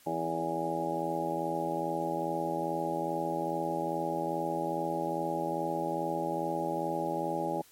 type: harmonic tone with a mistuned harmonic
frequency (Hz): 82.41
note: E2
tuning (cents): 0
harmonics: 2 / 3 / 4 / 5 / 6 / 7 / 8 / 9 / 10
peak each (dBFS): -40 / -43 / -36 / -39 / -44 / -36 / -42 / -44 / -34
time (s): 0.06-7.62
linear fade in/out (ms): 10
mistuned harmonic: 3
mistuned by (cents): +50
effects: white hiss -59 dBFS RMS until 7.71 s + MP3 64 kbps